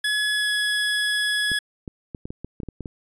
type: tone with pitch glide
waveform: 25% pulse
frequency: 1696 to 1685.3 Hz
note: G#6 to G#6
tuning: +36 to +25 cents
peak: -17 dBFS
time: 0.04-1.59 s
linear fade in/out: 5 ms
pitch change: -11 cents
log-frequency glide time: 0.33-0.5 s
type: clicks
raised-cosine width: 3 ms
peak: -20 dBFS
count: 11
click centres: 1.517 / 1.878 / 2.148 / 2.255 / 2.305 / 2.446 / 2.602 / 2.633 / 2.687 / 2.807 / 2.858 s
effects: resampled to 22050 Hz